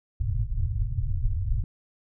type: low-pass noise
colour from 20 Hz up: pink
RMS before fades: -26 dBFS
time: 0.2-1.64 s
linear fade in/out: 2 ms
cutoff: 130 Hz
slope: 96 dB/octave
effects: none